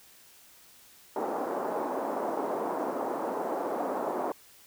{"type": "band-pass noise", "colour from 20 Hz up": "white", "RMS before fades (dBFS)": -32, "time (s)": [1.16, 4.32], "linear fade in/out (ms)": 2, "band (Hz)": [260, 910], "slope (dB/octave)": 24, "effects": ["white hiss -56 dBFS RMS until 4.66 s"]}